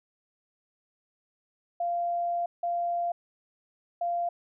sine tone bursts at uneven times, 693 Hz, F5, 14 cents flat, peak -26 dBFS, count 3, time 1.8-2.46 / 2.63-3.12 / 4.01-4.29 s, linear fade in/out 5 ms, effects none

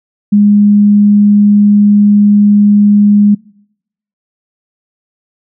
sine tone, 205.8 Hz, G#3, 16 cents flat, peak -3 dBFS, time 0.32-3.35 s, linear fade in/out 10 ms, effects noise-tail reverb RT60 0.8 s tail -25 dB re dry

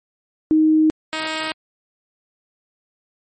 sine / 5% pulse tone pair in turn, 312.5 / 314.9 Hz, D#4 / D#4, +8 / +21 cents, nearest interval unison, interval 13 cents, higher second, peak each -11 dBFS, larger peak neither, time 0.51-0.9 / 1.13-1.52 s, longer neither, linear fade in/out 0 ms, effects MP3 32 kbps

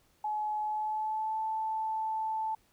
sine tone with pitch glide, 850 to 877.9 Hz, G#5 to A5, +40 to -4 cents, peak -30 dBFS, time 0.24-2.55 s, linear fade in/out 5 ms, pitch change +56 cents, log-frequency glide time 0.61-1.42 s, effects pink hiss -68 dBFS RMS until 2.72 s

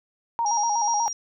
sine tone with vibrato, 880 Hz, A5, in tune, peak -21 dBFS, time 0.39-1.08 s, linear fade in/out 0 ms, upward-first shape square, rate 8.2 Hz, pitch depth 96 cents each way
sine tone with tremolo, 5700 Hz, F8, 34 cents sharp, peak -25 dBFS, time 0.46-1.13 s, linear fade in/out 2 ms, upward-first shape triangle, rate 2.8 Hz, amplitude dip 35%
effects none

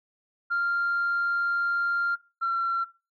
sine tone pair in turn, 1393 / 1361.2 Hz, F6 / F6, -5 / -45 cents, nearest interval unison, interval 40 cents, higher first, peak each -22 dBFS, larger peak neither, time 0.5-2.16 / 2.41-2.85 s, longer first, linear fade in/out 20 ms, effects noise-tail reverb RT60 0.3 s tail -19 dB re dry + tanh soft clip ceiling -20 dBFS

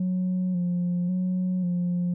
sine tone with vibrato, 180 Hz, F#3, 47 cents flat, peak -21 dBFS, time 0-2.14 s, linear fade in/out 5 ms, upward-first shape square, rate 0.92 Hz, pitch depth 33 cents each way, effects tanh soft clip ceiling -21 dBFS

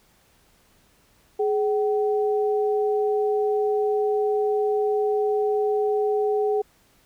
sine tone pair together, 420 / 762.8 Hz, G#4 / G5, +19 / -47 cents, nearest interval minor seventh, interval 1034 cents, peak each -20 / -28 dBFS, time 1.39-6.62 s, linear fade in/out 10 ms, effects pink hiss -60 dBFS RMS until 7.05 s

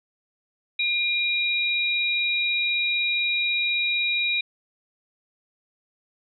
sine tone pair together, 2406 / 3819 Hz, D7 / A#7, +41 / +41 cents, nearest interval minor sixth, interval 800 cents, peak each -23 / -25 dBFS, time 0.79-4.41 s, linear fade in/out 5 ms, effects none

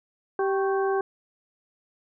harmonic tone with a mistuned harmonic, 389.2 Hz, G4, 12 cents flat, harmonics 1 / 2 / 3 / 4, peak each -23 / -29 / -33 / -35 dBFS, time 0.39-1.01 s, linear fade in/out 2 ms, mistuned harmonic 3, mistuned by -96 cents, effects none

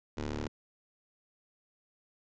15% pulse ring-modulated tone, 74.1 Hz, D2, 16 cents sharp, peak -25 dBFS, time 0.17-0.48 s, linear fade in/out 10 ms, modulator 166 Hz, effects resampled to 16000 Hz

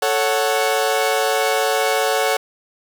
sawtooth chord, F# minor, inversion first, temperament equal, 440 / 554.4 / 740 Hz, A4 / C#5 / F#5, 0 / 0 / 0 cents, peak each -17 dBFS, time 0.02-2.37 s, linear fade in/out 5 ms, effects none

